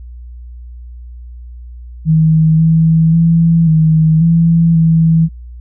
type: tone with pitch steps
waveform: sine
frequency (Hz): 158.9 / 161.9 / 166 / 158.5 / 166.4 / 162.9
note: D#3 / E3 / E3 / D#3 / E3 / E3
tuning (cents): +37 / -31 / +12 / +32 / +17 / -20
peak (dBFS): -6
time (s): 2.05-5.29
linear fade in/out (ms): 50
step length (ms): 540
effects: added 60 Hz sine -28 dBFS peak until 5.6 s